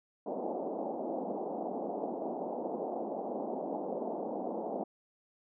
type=band-pass noise; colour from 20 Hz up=white; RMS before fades=-37 dBFS; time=0.26-4.84 s; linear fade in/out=5 ms; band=200 to 800 Hz; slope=48 dB/octave; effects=none